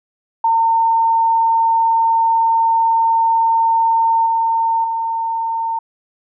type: tone with level steps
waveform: sine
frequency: 909 Hz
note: A#5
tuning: 44 cents flat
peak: -11 / -13 / -17 dBFS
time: 0.44-5.79 s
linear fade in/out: 5 ms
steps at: 4.26 / 4.84 s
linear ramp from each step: 2 ms
effects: none